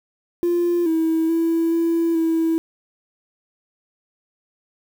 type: tone with pitch steps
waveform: triangle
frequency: 346.9 / 323.2 / 330.4 / 333.4 / 326.3 Hz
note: F4 / E4 / E4 / E4 / E4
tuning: -12 / -34 / +4 / +20 / -18 cents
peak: -13 dBFS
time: 0.43-2.58 s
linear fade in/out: 0 ms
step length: 430 ms
effects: tanh soft clip ceiling -13 dBFS + 7-bit